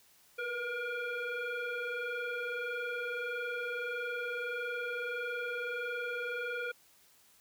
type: tone with frequency modulation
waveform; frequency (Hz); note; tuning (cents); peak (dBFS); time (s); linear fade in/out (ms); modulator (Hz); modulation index
sine; 466.2; A#4; 0; -34; 0.38-6.72; 10; 954; 2
effects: white hiss -64 dBFS RMS until 7.4 s